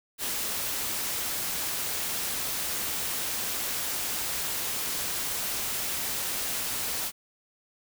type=noise; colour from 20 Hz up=white; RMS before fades=-31 dBFS; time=0.18-7.12 s; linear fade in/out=50 ms; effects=none